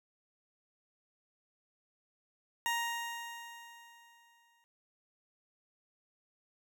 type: tone with exponential decay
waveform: 20% pulse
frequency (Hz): 936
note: A#5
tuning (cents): +7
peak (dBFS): -25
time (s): 2.66-4.64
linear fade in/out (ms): 0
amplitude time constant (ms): 430
effects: none